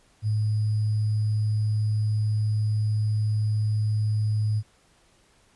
sine tone with sample-and-hold, 106.9 Hz, A2, 49 cents flat, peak -21 dBFS, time 0.22-4.63 s, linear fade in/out 50 ms, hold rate 4900 Hz, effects pink hiss -61 dBFS RMS until 5.55 s + resampled to 24000 Hz

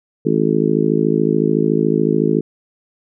harmonic tone, 53.8 Hz, A1, 38 cents flat, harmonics 3 / 4 / 5 / 6 / 7 / 8, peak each -20 / -20 / -20 / -20 / -20 / -20 dBFS, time 0.25-2.41 s, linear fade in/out 10 ms, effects none

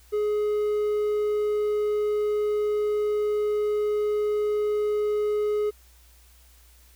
triangle tone, 419.7 Hz, G#4, 18 cents sharp, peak -20 dBFS, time 0.12-5.71 s, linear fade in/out 20 ms, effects added 60 Hz sine -53 dBFS peak until 6.95 s + white hiss -58 dBFS RMS until 6.95 s

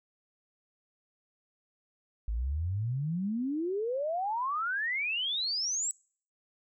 sine exponential sweep, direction up, 51.5 to 7902 Hz, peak -29 dBFS, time 2.28-5.91 s, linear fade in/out 0 ms, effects noise-tail reverb RT60 0.5 s tail -26 dB re dry

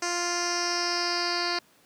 10% pulse tone with low-pass filter sweep, 349.2 Hz, F4, in tune, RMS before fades -28 dBFS, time 0.02-1.59 s, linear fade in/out 5 ms, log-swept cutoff 6600 to 4400 Hz, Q 5.5, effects pink hiss -60 dBFS RMS until 1.85 s + high-pass 150 Hz 12 dB/octave

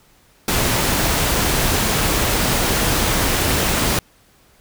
pink noise, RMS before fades -18 dBFS, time 0.48-3.99 s, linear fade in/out 2 ms, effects pink hiss -54 dBFS RMS until 4.6 s

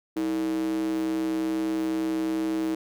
square tone with high-pass filter, 64.2 Hz, C2, 32 cents flat, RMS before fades -27 dBFS, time 0.16-2.75 s, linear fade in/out 5 ms, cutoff 310 Hz, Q 6.6, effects none

